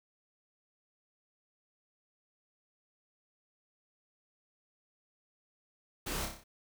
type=noise with echo; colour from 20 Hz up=pink; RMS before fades=-38 dBFS; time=6.06-6.26 s; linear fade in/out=10 ms; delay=30 ms; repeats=6; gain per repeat=-4 dB; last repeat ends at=6.44 s; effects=none